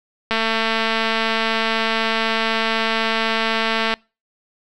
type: click train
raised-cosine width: 0.3 ms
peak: -4 dBFS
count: 814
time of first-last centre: 0.31-3.939 s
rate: 224 Hz
effects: noise-tail reverb RT60 0.3 s tail -26 dB re dry